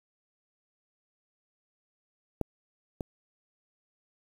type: clicks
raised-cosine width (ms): 2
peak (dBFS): -15 / -20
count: 2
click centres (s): 2.413 / 3.008
effects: 8-bit